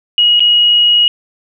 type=tone with dropouts; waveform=sine; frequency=2896 Hz; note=F#7; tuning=38 cents flat; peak=-6 dBFS; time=0.18-1.08 s; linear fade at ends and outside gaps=1 ms; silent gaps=0.395-0.404 s; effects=none